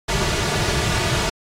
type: noise with comb filter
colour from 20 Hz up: pink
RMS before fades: -20 dBFS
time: 0.08-1.3 s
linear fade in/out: 10 ms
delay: 3.8 ms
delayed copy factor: -0.75
effects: low-pass 7000 Hz 12 dB/octave + AAC 64 kbps